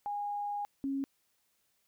sine tone pair in turn, 820 / 273.6 Hz, G#5 / C#4, -22 / -23 cents, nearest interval octave + perfect fifth, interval 1901 cents, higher first, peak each -33 / -31 dBFS, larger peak second, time 0.06-0.65 / 0.84-1.04 s, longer first, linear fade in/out 0 ms, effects white hiss -75 dBFS RMS until 1.87 s

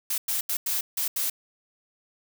blue noise bursts at uneven times, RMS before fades -27 dBFS, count 6, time 0.1-0.18 / 0.28-0.41 / 0.49-0.57 / 0.66-0.81 / 0.97-1.08 / 1.16-1.3 s, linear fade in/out 5 ms, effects none

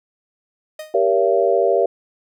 45% pulse tone with exponential decay, 620 Hz, D#5, 6 cents flat, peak -27 dBFS, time 0.79-1.02 s, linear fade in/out 5 ms, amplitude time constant 50 ms
sine chord, G diminished seventh, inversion none, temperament just, 392 / 470.4 / 564.5 / 677.4 Hz, G4 / Bb4 / Db5 / Fb5, 0 / +16 / +31 / +47 cents, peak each -19 dBFS, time 0.94-1.86 s, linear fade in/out 5 ms
effects none

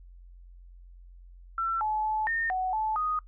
sine tone with pitch steps, 1345 / 859 / 864 / 1827 / 745 / 869 / 1244 Hz, E6 / A5 / A5 / A#6 / F#5 / A5 / D#6, +34 / -42 / -32 / -35 / +12 / -22 / -1 cents, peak -26 dBFS, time 1.58-3.19 s, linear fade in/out 2 ms, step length 230 ms, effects noise-tail reverb RT60 0.1 s tail -21 dB re dry + added 44 Hz sine -47 dBFS peak until 3.27 s

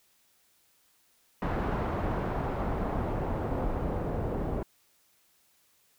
pink noise with low-pass filter sweep, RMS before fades -31 dBFS, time 1.42-4.63 s, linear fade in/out 2 ms, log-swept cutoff 1200 to 630 Hz, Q 1, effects white hiss -67 dBFS RMS until 5.98 s

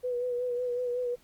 sine tone with vibrato, 491.9 Hz, B4, 7 cents flat, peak -28 dBFS, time 0.03-1.16 s, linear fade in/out 20 ms, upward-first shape sine, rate 5.4 Hz, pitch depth 33 cents each way, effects pink hiss -62 dBFS RMS until 1.23 s + Opus 32 kbps

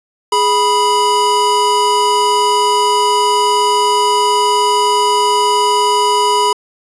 square tone pair together, 415.7 / 983 Hz, G#4 / B5, +2 / -8 cents, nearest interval octave + minor third, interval 1490 cents, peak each -17 / -12 dBFS, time 0.32-6.53 s, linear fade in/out 5 ms, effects resampled to 24000 Hz + 8-bit

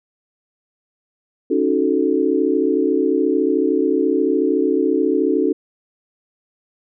sine chord, D# half-diminished seventh, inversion third, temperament equal with one note detuned, 277.2 / 311.1 / 370 / 438.5 Hz, C#4 / D#4 / F#4 / A4, 0 / 0 / 0 / -6 cents, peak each -20 dBFS, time 1.5-5.53 s, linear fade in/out 10 ms, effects none

